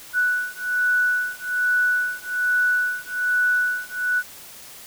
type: beating tone pair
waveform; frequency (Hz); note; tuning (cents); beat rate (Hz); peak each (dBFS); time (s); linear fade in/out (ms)
sine; 1480 / 1481.2; F#6 / F#6; 0 / +1; 1.2; -22 / -22; 0.13-4.23; 50
effects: white hiss -42 dBFS RMS until 4.86 s